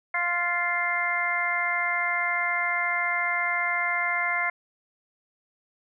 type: harmonic tone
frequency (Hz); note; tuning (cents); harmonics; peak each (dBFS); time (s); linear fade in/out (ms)
349.2; F4; 0; 2 / 3 / 4 / 5 / 6; -32 / -32 / -32 / -31 / -26; 0.14-4.5; 5
effects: none